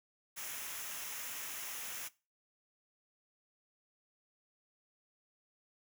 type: noise with comb filter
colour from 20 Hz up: white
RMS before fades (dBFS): -43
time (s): 0.36-2.09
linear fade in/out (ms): 20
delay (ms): 0.23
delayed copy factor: -0.55
effects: noise-tail reverb RT60 0.3 s tail -20 dB re dry